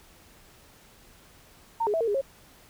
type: tone with pitch steps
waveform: sine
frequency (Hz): 914 / 415.6 / 654 / 459 / 410 / 544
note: A#5 / G#4 / E5 / A#4 / G#4 / C#5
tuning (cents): -34 / +1 / -14 / -27 / -22 / -33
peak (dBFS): -23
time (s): 1.8-2.214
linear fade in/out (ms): 10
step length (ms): 69
effects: pink hiss -55 dBFS RMS until 2.69 s